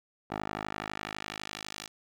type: tone with band-pass filter sweep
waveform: 10% pulse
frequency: 52 Hz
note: G#1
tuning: 3 cents sharp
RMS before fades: -39 dBFS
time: 0.3-1.88 s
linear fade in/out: 10 ms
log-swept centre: 840 to 5300 Hz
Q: 0.79
effects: none